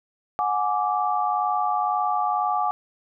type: tone cluster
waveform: sine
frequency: 732 / 834 / 1169 Hz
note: F#5 / G#5 / D6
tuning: -19 / +7 / -8 cents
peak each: -25 dBFS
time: 0.39-2.71 s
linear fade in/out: 0 ms
effects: none